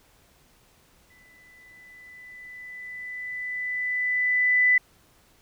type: tone with exponential growth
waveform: sine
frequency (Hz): 1994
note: B6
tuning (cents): +16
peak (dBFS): -15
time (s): 1.1-4.78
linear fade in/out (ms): 5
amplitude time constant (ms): 800
effects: pink hiss -60 dBFS RMS until 5.41 s